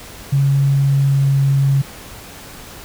sine tone with pitch glide, 138.7 to 137.66 Hz, C#3 to C#3, +1 to -12 cents, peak -11 dBFS, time 0.32-1.82 s, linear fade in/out 10 ms, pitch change -13 cents, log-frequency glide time 0.67-1.38 s, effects pink hiss -36 dBFS RMS until 2.84 s

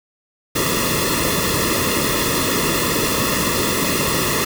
pink noise with comb filter, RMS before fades -19 dBFS, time 0.55-4.45 s, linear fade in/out 10 ms, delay 1.3 ms, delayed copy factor -1, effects none

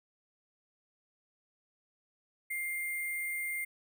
sine tone with sample-and-hold, 2106 Hz, C7, 11 cents sharp, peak -33 dBFS, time 2.5-3.65 s, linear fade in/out 10 ms, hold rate 11025 Hz, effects none

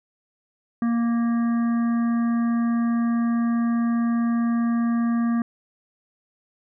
harmonic tone, 233.8 Hz, A#3, 5 cents sharp, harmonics 1 / 3 / 5 / 7 / 8, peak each -19 / -38 / -35 / -42 / -45 dBFS, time 0.82-5.42 s, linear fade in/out 2 ms, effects none

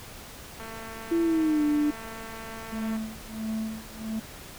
click train, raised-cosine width 0.5 ms, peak -27 dBFS, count 531, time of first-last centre 0.6-2.966 s, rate 224 Hz
sine tone with pitch glide, 334.9 to 296.6 Hz, E4 to D4, +27 to +17 cents, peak -21 dBFS, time 1.11-1.91 s, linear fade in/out 10 ms, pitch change -210 cents, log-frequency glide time 1.23-1.64 s
triangle tone with tremolo, 220 Hz, A3, in tune, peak -25 dBFS, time 2.72-4.2 s, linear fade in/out 10 ms, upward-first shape sine, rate 1.5 Hz, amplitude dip 95%
effects pink hiss -44 dBFS RMS until 4.58 s

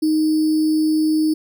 sine tone with sample-and-hold, 311.1 Hz, D#4, in tune, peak -14 dBFS, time 0.02-1.34 s, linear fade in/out 10 ms, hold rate 4900 Hz, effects none

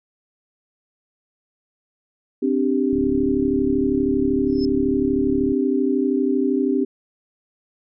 sine chord, C suspended second, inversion none, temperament just, 261.6 / 294.3 / 392.4 Hz, C4 / D4 / G4, 0 / +4 / +2 cents, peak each -20 / -22 / -22 dBFS, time 2.42-6.85 s, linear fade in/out 10 ms
click train, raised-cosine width 5 ms, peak -20 dBFS, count 95, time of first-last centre 2.93-5.52 s, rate 36.3 Hz
sine tone with exponential growth, 5230 Hz, E8, 15 cents flat, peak -29 dBFS, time 4.47-4.65 s, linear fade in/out 1 ms, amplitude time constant 39 ms
effects none

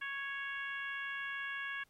harmonic tone, 554 Hz, C#5, 1 cent flat, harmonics 2 / 3 / 4 / 5 / 6, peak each -47 / -39 / -46 / -47 / -53 dBFS, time 0.01-1.84 s, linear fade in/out 10 ms, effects pink hiss -71 dBFS RMS until 1.89 s + MP3 64 kbps

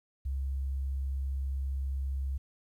sine tone, 67.5 Hz, C#2, 45 cents flat, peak -30 dBFS, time 0.25-2.38 s, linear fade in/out 10 ms, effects 11-bit

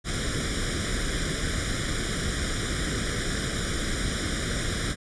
pink noise with comb filter, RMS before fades -28 dBFS, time 0.04-4.96 s, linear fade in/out 50 ms, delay 0.56 ms, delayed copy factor +0.9, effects resampled to 22050 Hz

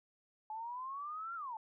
sine exponential two-way sweep, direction up then down, 854 to 1396.9 to 854 Hz, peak -40 dBFS, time 0.5-1.57 s, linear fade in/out 2 ms, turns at 1.35 s, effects none

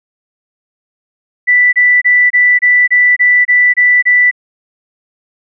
sine tone bursts, 1975.5 Hz, B6, in tune, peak -5 dBFS, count 10, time 1.47-4.313 s, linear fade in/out 20 ms, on 260 ms, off 27 ms, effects none

